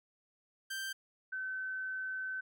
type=tone pair in turn; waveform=sawtooth / sine; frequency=1568 / 1526.9 Hz; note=G6 / G6; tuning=0 / -46 cents; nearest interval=unison; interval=46 cents; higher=first; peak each=-34 / -36 dBFS; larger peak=first; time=0.7-0.93 / 1.32-2.41 s; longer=second; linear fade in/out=10 ms; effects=none